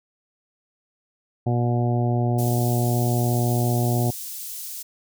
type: harmonic tone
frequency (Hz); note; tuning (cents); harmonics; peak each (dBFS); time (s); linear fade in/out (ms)
120.4; B2; -44; 1 / 2 / 3 / 4 / 5 / 6 / 7; -20 / -27 / -29 / -37 / -33 / -30 / -39; 1.46-4.11; 10
type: high-pass noise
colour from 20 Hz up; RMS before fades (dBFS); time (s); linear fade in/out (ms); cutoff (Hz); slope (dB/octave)
white; -34; 2.38-4.83; 10; 5600; 12
effects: none